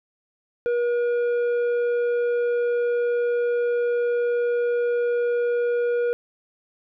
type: tone with tanh clipping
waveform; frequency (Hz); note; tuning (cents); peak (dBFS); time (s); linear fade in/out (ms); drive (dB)
sine; 479.6; A#4; +49; -21; 0.66-6.13; 0; 7
effects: none